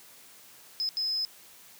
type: tone bursts at uneven times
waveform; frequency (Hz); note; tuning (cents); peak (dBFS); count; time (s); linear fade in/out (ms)
sine; 5100; D#8; +42; -27; 2; 0.8-0.89 / 0.97-1.25; 0
effects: white hiss -53 dBFS RMS until 1.79 s + high-pass 100 Hz 12 dB/octave